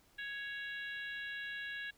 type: harmonic tone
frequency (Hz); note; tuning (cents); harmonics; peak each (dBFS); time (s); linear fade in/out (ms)
555; C#5; +2; 3 / 4 / 5 / 6 / 7; -41 / -53 / -49 / -53 / -53; 0.18-1.91; 10
effects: pink hiss -68 dBFS RMS until 1.97 s